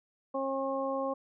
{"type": "harmonic tone", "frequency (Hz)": 270.2, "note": "C#4", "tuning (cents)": -44, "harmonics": [1, 2, 3, 4], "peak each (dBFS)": [-37, -32, -39, -37], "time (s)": [0.34, 1.14], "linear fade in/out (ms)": 10, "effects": []}